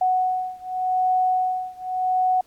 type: beating tone pair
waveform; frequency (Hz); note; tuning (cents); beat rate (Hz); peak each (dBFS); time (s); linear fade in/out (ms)
sine; 740 / 740.86; F#5 / F#5; 0 / +2; 0.86; -22 / -23; 0.01-2.41; 5
effects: pink hiss -60 dBFS RMS until 2.46 s + AAC 64 kbps